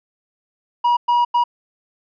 triangle tone bursts at uneven times, 961 Hz, B5, 48 cents flat, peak -11 dBFS, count 3, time 0.84-0.97 / 1.08-1.25 / 1.34-1.44 s, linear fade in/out 10 ms, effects resampled to 11025 Hz

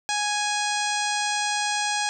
harmonic tone, 830.6 Hz, G#5, in tune, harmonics 1 / 2 / 3 / 4 / 5 / 6 / 7 / 8 / 9 / 10, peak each -27 / -30 / -32 / -33 / -34 / -35 / -35 / -36 / -37 / -37 dBFS, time 0.09-2.09 s, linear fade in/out 0 ms, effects none

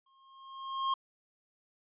square tone with exponential growth, 1072 Hz, C6, 42 cents sharp, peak -27 dBFS, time 0.06-0.94 s, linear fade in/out 5 ms, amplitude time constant 190 ms, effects resampled to 8000 Hz

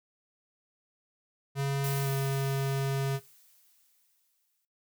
square tone with pitch glide, 138.59 to 136.6 Hz, C#3 to C#3, 0 to -25 cents, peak -28 dBFS, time 1.55-3.2 s, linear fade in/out 50 ms, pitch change -25 cents, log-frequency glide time 2.03-2.08 s
blue noise with exponential decay, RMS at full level -38 dBFS, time 1.84-4.65 s, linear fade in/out 1 ms, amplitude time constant 610 ms
effects noise-tail reverb RT60 0.2 s tail -17 dB re dry

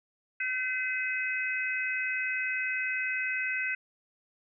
harmonic tone, 510 Hz, C5, 44 cents flat, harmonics 3 / 4 / 5, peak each -33 / -33 / -33 dBFS, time 0.4-3.75 s, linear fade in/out 5 ms, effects none

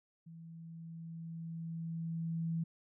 sine tone with level ramp, 164.81 Hz, E3, in tune, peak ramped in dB -49 to -32 dBFS, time 0.26-2.64 s, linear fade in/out 10 ms, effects none

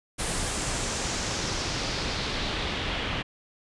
pink noise with low-pass filter sweep, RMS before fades -30 dBFS, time 0.18-3.23 s, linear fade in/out 20 ms, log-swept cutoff 9800 to 2900 Hz, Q 2, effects resampled to 24000 Hz

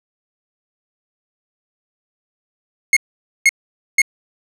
45% pulse tone bursts, 2163 Hz, C#7, 43 cents flat, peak -8 dBFS, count 3, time 2.93-4.018 s, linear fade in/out 2 ms, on 36 ms, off 490 ms, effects low-pass 10000 Hz 12 dB/octave

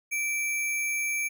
sine tone with sample-and-hold, 2330 Hz, D7, 14 cents flat, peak -26 dBFS, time 0.11-1.29 s, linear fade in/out 20 ms, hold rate 8820 Hz, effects none

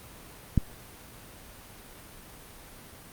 click, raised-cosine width 5 ms, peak -8 dBFS, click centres 0.577 s, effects pink hiss -48 dBFS RMS until 3.12 s + Opus 32 kbps

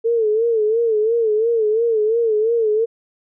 sine tone with vibrato, 445.8 Hz, A4, 23 cents sharp, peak -14 dBFS, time 0.04-2.86 s, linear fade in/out 20 ms, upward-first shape sine, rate 2.9 Hz, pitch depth 93 cents each way, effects none

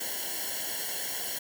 white noise with comb filter, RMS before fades -34 dBFS, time 0-1.39 s, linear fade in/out 10 ms, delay 0.81 ms, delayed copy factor -0.85, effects none

